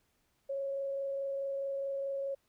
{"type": "tone with frequency modulation", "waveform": "sine", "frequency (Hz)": 550, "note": "C#5", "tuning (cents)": -14, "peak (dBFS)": -33, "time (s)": [0.49, 2.35], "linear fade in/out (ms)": 10, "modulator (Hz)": 24.7, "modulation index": 0.21, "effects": ["pink hiss -75 dBFS RMS until 2.48 s"]}